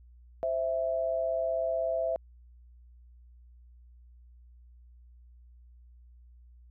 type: tone pair together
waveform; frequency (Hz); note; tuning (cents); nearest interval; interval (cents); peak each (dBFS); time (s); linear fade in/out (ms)
sine; 523.3 / 659.3; C5 / E5; 0 / 0; major third; 400; -33 / -28; 0.43-2.16; 0
effects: added 60 Hz sine -52 dBFS peak until 6.7 s